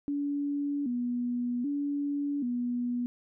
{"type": "tone with vibrato", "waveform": "sine", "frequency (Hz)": 263.9, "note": "C4", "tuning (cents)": 15, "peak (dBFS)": -28, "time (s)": [0.08, 3.06], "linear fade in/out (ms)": 0, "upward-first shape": "square", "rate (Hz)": 0.64, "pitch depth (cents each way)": 140, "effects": []}